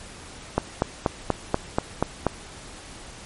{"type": "click train", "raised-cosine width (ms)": 1, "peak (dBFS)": -5, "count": 8, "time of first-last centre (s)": [0.58, 2.267], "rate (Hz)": 4.15, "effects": ["pink hiss -42 dBFS RMS until 3.25 s", "MP3 48 kbps"]}